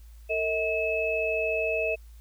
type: tone cluster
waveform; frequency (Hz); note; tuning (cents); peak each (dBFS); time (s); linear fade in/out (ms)
sine; 450.4 / 637 / 2590; A4 / D#5 / E7; +40 / +41 / -31; -30 / -28 / -29; 0.29-1.96; 20
effects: added 56 Hz sine -45 dBFS peak until 2.2 s + white hiss -63 dBFS RMS until 2.2 s